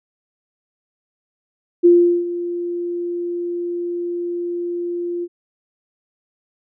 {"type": "tone with ADSR envelope", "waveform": "sine", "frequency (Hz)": 348.1, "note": "F4", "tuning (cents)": -6, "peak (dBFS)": -6, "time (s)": [1.83, 5.28], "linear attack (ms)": 24, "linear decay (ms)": 390, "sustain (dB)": -15, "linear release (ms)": 47, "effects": []}